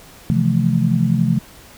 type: chord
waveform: sine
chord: F major seventh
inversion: second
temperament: just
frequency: 130.96 / 163.7 / 174.61 / 218.3 Hz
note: C3 / E3 / F3 / A3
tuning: +2 / -12 / 0 / -13 cents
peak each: -19 dBFS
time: 0.3-1.39 s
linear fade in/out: 0 ms
effects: pink hiss -43 dBFS RMS until 1.77 s